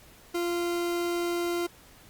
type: tone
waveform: 40% pulse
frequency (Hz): 346.3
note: F4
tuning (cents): -15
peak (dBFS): -26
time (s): 0.34-1.67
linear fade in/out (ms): 10
effects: pink hiss -54 dBFS RMS until 2.09 s + Opus 48 kbps